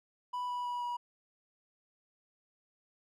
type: tone with pitch steps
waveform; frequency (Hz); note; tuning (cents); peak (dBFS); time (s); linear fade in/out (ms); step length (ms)
triangle; 987.8 / 981 / 974.2 / 967.5; B5 / B5 / B5 / B5; 0 / -12 / -24 / -36; -32; 0.33-0.97; 10; 160
effects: none